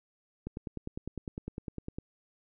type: click train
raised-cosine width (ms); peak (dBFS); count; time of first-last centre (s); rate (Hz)
3; -24; 16; 0.47-1.985; 9.9
effects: none